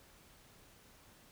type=silence; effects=pink hiss -62 dBFS RMS until 1.31 s